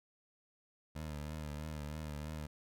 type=tone with vibrato; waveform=20% pulse; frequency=75.8 Hz; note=D#2; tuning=45 cents flat; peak=-36 dBFS; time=0.95-2.47 s; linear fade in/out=10 ms; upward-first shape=triangle; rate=3.1 Hz; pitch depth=67 cents each way; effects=none